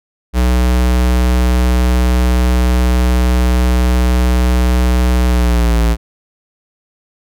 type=tone with pitch glide; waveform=square; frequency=61.74 to 57.27 Hz; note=B1 to A#1; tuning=0 to -30 cents; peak=-10 dBFS; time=0.33-5.97 s; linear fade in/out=50 ms; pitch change=-130 cents; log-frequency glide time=5.27-5.81 s; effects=none